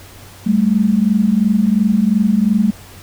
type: tone pair together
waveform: sine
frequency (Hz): 196.06 / 218.9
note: G3 / A3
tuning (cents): +1 / -9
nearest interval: major second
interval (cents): 190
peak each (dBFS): -14 / -13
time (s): 0.46-2.71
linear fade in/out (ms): 10
effects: added 95 Hz sine -40 dBFS peak until 3.02 s + pink hiss -40 dBFS RMS until 3.02 s